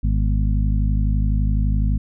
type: harmonic tone with a mistuned harmonic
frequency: 51.91 Hz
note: G#1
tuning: in tune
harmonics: 1 / 2 / 3 / 4 / 5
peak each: -17 / -23 / -27 / -29 / -31 dBFS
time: 0.03-1.98 s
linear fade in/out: 10 ms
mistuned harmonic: 5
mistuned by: -80 cents
effects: none